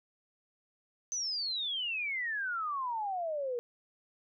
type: exponential sweep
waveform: sine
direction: down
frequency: 6200 to 468.5 Hz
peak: -32 dBFS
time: 1.12-3.59 s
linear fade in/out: 0 ms
effects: none